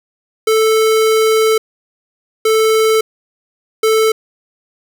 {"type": "tone bursts at uneven times", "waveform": "square", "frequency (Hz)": 440, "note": "A4", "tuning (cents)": 0, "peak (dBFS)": -10, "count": 3, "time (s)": [[0.47, 1.58], [2.45, 3.01], [3.83, 4.12]], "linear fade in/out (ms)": 5, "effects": []}